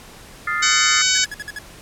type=chord; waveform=sine; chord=F dominant seventh; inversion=third; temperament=equal; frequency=1244.5 / 1396.9 / 1760 / 2093 Hz; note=Eb6 / F6 / A6 / C7; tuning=0 / 0 / 0 / 0 cents; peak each=-25 dBFS; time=0.47-1.02 s; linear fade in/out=5 ms
type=harmonic tone; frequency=752 Hz; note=F#5; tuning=28 cents sharp; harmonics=2 / 3 / 4 / 5 / 6 / 7 / 8 / 9 / 10; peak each=-24 / -24 / -24 / -24 / -24 / -24 / -24 / -24 / -24 dBFS; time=0.62-1.25 s; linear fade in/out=10 ms
type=tone bursts; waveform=45% pulse; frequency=1688 Hz; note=G#6; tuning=28 cents sharp; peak=-27 dBFS; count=6; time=1.15-1.588 s; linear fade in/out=2 ms; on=28 ms; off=54 ms
effects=pink hiss -42 dBFS RMS until 1.81 s + low-pass 12000 Hz 12 dB/octave